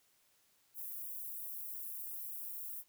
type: high-pass noise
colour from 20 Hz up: white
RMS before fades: -44 dBFS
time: 0.74-2.84 s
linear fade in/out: 50 ms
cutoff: 12000 Hz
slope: 24 dB/octave
effects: white hiss -72 dBFS RMS until 2.88 s